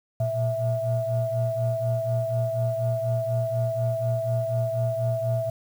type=tone cluster; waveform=sine; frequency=116.6 / 120.7 / 657 Hz; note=A#2 / B2 / E5; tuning=+1 / -39 / -6 cents; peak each=-27 / -28 / -25 dBFS; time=0.2-5.5 s; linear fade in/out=5 ms; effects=tanh soft clip ceiling -14 dBFS + 8-bit